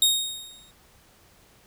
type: tone with exponential decay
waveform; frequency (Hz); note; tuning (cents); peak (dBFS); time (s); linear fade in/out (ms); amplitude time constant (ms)
sawtooth; 3729; A#7; 0; -12; 0.02-0.71; 2; 150
effects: pink hiss -57 dBFS RMS until 1.66 s